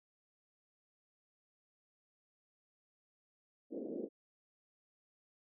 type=band-pass noise; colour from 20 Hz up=pink; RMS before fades=-42 dBFS; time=3.7-4.09 s; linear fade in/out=50 ms; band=230 to 530 Hz; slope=48 dB/octave; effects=none